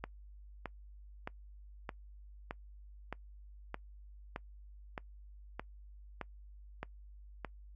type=click train; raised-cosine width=0.5 ms; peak=-24 dBFS; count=13; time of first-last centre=0.04-7.447 s; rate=1.62 Hz; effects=noise-tail reverb RT60 0.1 s tail -23 dB re dry + added 50 Hz sine -51 dBFS peak until 7.75 s